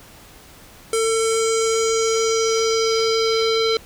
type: tone with low-pass filter sweep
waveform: square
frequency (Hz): 448.8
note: A4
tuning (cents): +34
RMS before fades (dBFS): -19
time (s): 0.93-3.77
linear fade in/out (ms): 2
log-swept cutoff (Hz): 9000 to 4100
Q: 4.2
effects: pink hiss -45 dBFS RMS until 3.85 s